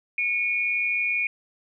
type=tone pair together; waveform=sine; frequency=2217 / 2429 Hz; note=C#7 / D#7; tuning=0 / -42 cents; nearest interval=major second; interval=158 cents; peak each=-28 / -23 dBFS; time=0.18-1.27 s; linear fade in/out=2 ms; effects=none